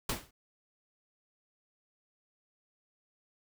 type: noise with exponential decay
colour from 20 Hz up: pink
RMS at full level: -28 dBFS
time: 0.09-0.31 s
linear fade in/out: 5 ms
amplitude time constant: 46 ms
effects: none